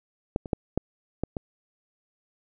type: clicks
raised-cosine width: 2 ms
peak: -11 / -23 / -10 / -10 / -13 / -17 dBFS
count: 6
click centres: 0.361 / 0.458 / 0.532 / 0.776 / 1.236 / 1.368 s
effects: none